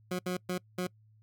20% pulse tone bursts at uneven times, 181.2 Hz, F#3, 36 cents flat, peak -26 dBFS, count 4, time 0.11-0.19 / 0.26-0.37 / 0.49-0.58 / 0.78-0.87 s, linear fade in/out 5 ms, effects noise-tail reverb RT60 0.1 s tail -25 dB re dry + added 108 Hz sine -59 dBFS peak until 1.22 s

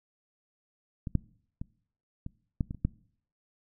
clicks, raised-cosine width 5 ms, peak -22 / -12 / -24 / -25 / -15 / -23 / -30 / -13 dBFS, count 8, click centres 1.072 / 1.153 / 1.615 / 2.264 / 2.608 / 2.709 / 2.747 / 2.85 s, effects noise-tail reverb RT60 0.6 s tail -23 dB re dry

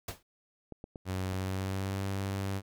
pink noise with exponential decay, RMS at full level -34 dBFS, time 0.08-0.23 s, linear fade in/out 5 ms, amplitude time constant 31 ms
clicks, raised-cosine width 2 ms, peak -29 dBFS, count 4, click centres 0.723 / 0.841 / 0.958 / 1.334 s
sawtooth tone with pitch glide, 93.6 to 97.63 Hz, F#2 to G2, +20 to -7 cents, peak -28 dBFS, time 1.05-2.62 s, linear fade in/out 50 ms, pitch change +73 cents, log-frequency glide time 1.29-2.03 s
effects none

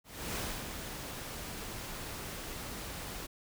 pink noise with ADSR envelope, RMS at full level -36 dBFS, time 0.04-3.27 s, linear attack 330 ms, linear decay 270 ms, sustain -6 dB, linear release 14 ms, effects none

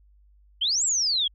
sine exponential two-way sweep, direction up then down, 2956 to 7902 to 3196 Hz, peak -21 dBFS, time 0.61-1.28 s, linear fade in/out 10 ms, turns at 0.84 s, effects added 50 Hz sine -54 dBFS peak until 1.34 s

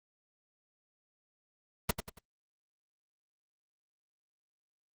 pink noise with echo, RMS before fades -26 dBFS, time 1.89-1.91 s, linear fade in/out 5 ms, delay 93 ms, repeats 3, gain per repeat -8 dB, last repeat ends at 2.189 s, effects Opus 32 kbps

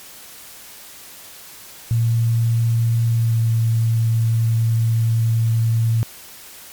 sine tone with pitch glide, 115.6 to 113.81 Hz, A#2 to A#2, -14 to -41 cents, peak -14 dBFS, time 1.91-6.03 s, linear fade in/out 0 ms, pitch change -27 cents, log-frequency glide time 3.14-3.38 s, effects white hiss -40 dBFS RMS until 6.72 s + MP3 96 kbps

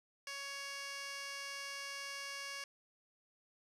15% pulse tone with band-pass filter, 558 Hz, C#5, 11 cents sharp, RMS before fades -45 dBFS, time 0.27-2.64 s, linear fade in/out 2 ms, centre 4200 Hz, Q 1.1, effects resampled to 32000 Hz + 11-bit

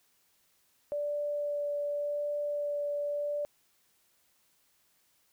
sine tone with vibrato, 583 Hz, D5, 13 cents flat, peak -30 dBFS, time 0.92-3.45 s, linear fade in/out 0 ms, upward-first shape sine, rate 0.88 Hz, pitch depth 8 cents each way, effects white hiss -70 dBFS RMS until 5.32 s

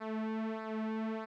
sawtooth tone with flanger, 220 Hz, A3, in tune, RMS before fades -37 dBFS, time 0-1.26 s, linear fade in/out 20 ms, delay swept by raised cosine 0.32 to 3.02 ms, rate 1.6 Hz, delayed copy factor -0.75, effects low-pass 2000 Hz 12 dB/octave

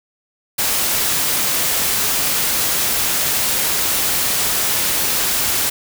white noise, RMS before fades -18 dBFS, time 0.58-5.7 s, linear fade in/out 10 ms, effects none

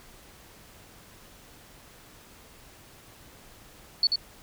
sine tone with echo, 4442 Hz, C#8, 3 cents sharp, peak -18 dBFS, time 4.03-4.07 s, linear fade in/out 2 ms, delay 88 ms, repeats 1, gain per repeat -4 dB, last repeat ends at 4.158 s, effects pink hiss -52 dBFS RMS until 4.42 s

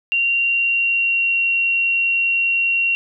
sine tone with pitch glide, 2763 to 2745 Hz, F7 to F7, -19 to -31 cents, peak -15 dBFS, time 0.12-2.95 s, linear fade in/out 0 ms, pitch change -12 cents, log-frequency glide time 0.4-1.43 s, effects none

